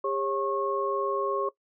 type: tone cluster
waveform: sine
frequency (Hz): 402.9 / 546 / 1090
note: G4 / C#5 / C#6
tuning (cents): +48 / -26 / -29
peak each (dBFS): -30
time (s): 0.04-1.49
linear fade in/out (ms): 5
effects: noise-tail reverb RT60 0.1 s tail -18 dB re dry